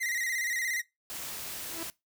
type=tone with vibrato; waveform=45% pulse; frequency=1975.5 Hz; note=B6; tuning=in tune; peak=-29 dBFS; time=0-0.82 s; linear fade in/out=20 ms; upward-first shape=square; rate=17 Hz; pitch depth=69 cents each way
type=noise; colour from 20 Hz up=white; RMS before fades=-39 dBFS; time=1.1-1.9 s; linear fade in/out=0 ms
type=tone with exponential growth; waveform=sawtooth; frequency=329.6 Hz; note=E4; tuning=in tune; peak=-31 dBFS; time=1.57-1.83 s; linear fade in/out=1 ms; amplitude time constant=55 ms
effects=noise-tail reverb RT60 0.2 s tail -21 dB re dry